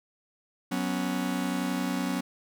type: chord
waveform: 45% pulse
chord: F# suspended fourth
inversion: none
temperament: just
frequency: 185 / 246.7 / 277.5 Hz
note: F#3 / B3 / C#4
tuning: 0 / -2 / +2 cents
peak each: -32 dBFS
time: 0.71-2.21 s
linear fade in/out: 10 ms
effects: none